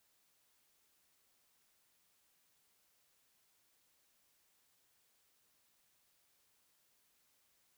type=silence; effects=white hiss -75 dBFS RMS until 7.77 s